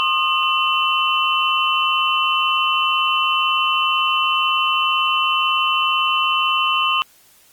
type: tone cluster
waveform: sine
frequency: 1066 / 1228 / 2703 / 3016 Hz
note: C6 / D#6 / E7 / F#7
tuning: +32 / -23 / +43 / +32 cents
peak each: -21 dBFS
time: 0-7.02 s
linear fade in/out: 0 ms
effects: white hiss -52 dBFS RMS until 7.52 s + Opus 32 kbps